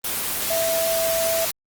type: tone in noise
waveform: sine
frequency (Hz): 659.3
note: E5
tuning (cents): 0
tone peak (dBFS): -21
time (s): 0.5-1.45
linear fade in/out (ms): 5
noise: white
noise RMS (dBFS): -25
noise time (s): 0.04-1.51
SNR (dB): +1
effects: Opus 24 kbps